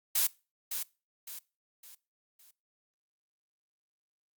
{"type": "noise with echo", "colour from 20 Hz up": "blue", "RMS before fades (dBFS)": -27, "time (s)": [0.15, 0.27], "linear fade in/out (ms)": 5, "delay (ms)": 560, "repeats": 4, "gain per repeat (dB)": -8, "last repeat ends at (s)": 2.51, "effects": ["noise-tail reverb RT60 0.3 s tail -22 dB re dry", "Opus 48 kbps"]}